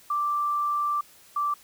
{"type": "tone pair in turn", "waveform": "sine", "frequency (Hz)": [1174.7, 1169.8], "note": ["D6", "D6"], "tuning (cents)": [0, -7], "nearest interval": "unison", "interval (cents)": 7, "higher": "first", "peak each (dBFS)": -23, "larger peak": "neither", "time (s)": [[0.1, 1.01], [1.36, 1.54]], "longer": "first", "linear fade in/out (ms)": 5, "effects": ["white hiss -54 dBFS RMS until 1.63 s"]}